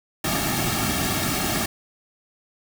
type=noise with comb filter; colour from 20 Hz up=pink; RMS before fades=-24 dBFS; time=0.24-1.66 s; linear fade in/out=5 ms; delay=2 ms; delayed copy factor=-0.9; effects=none